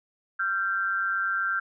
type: tone pair together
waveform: sine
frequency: 1375.7 / 1568 Hz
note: F6 / G6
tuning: -26 / 0 cents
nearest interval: major second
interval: 226 cents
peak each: -27 dBFS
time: 0.39-1.6 s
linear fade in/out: 10 ms
effects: none

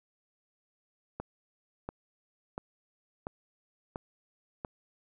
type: click train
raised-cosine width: 1 ms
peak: -22 dBFS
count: 6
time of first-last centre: 1.2-4.648 s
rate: 1.45 Hz
effects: none

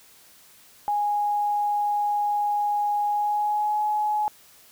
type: tone with pitch glide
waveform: sine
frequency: 827 to 843.9 Hz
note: G#5 to G#5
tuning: -8 to +27 cents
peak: -21 dBFS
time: 0.88-4.28 s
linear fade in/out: 0 ms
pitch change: +35 cents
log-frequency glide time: 3.06-3.81 s
effects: white hiss -53 dBFS RMS until 4.71 s

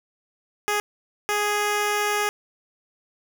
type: tone bursts at uneven times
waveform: 10% pulse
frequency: 415.3 Hz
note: G#4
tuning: in tune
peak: -13 dBFS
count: 2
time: 0.68-0.8 / 1.29-2.29 s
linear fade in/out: 0 ms
effects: none

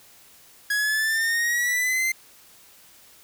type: exponential sweep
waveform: 45% pulse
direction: up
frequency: 1661.2 to 2093 Hz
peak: -21 dBFS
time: 0.7-2.12 s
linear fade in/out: 5 ms
effects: white hiss -52 dBFS RMS until 3.23 s

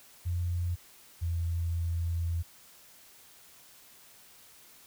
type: tone pair in turn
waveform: sine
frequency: 87.31 / 84.43 Hz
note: F2 / E2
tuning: 0 / +42 cents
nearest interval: minor second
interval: 58 cents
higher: first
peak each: -28 dBFS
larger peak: neither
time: 0.25-0.76 / 1.21-2.43 s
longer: second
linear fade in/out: 20 ms
effects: white hiss -56 dBFS RMS until 4.86 s

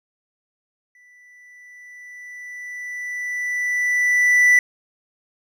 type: tone with exponential growth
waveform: triangle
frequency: 1975.5 Hz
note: B6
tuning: in tune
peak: -8 dBFS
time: 0.95-4.59 s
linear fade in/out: 2 ms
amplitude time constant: 790 ms
effects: none

